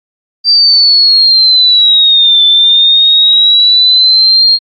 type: linear two-way sweep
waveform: sine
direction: down then up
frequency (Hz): 4706 to 3520 to 4246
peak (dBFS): -3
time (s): 0.44-4.59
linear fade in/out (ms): 50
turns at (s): 2.44
effects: AAC 64 kbps